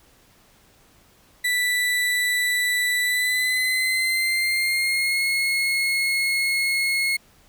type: tone with pitch glide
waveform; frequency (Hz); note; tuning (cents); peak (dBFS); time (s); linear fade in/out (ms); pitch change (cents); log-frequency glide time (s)
35% pulse; 1975.5 to 2167; B6 to C#7; 0 to -40; -18; 1.44-7.17; 10; +160; 3.02-5.23
effects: pink hiss -56 dBFS RMS until 7.48 s